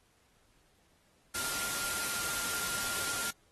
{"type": "tone in noise", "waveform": "sine", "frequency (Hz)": 1396.9, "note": "F6", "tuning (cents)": 0, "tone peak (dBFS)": -41, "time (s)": [1.34, 3.31], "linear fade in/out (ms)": 10, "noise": "white", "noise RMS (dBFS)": -35, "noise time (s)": [1.34, 3.31], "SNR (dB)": -9, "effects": ["pink hiss -69 dBFS RMS until 3.51 s", "AAC 32 kbps"]}